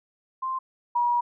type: tone pair in turn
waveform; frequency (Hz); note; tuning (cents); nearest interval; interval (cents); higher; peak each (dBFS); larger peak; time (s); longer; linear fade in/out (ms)
sine; 1046.5 / 960.6; C6 / B5; 0 / -48; minor second; 148; first; -26 / -20; second; 0.42-0.59 / 0.95-1.21; second; 10
effects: none